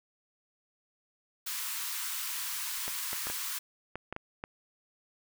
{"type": "high-pass noise", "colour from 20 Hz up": "white", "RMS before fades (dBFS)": -36, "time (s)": [1.46, 3.59], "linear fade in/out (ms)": 10, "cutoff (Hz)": 910, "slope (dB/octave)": 96}
{"type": "clicks", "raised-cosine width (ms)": 0.5, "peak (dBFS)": -22, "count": 8, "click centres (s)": [2.88, 3.131, 3.27, 3.3, 3.956, 4.126, 4.164, 4.439]}
{"effects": []}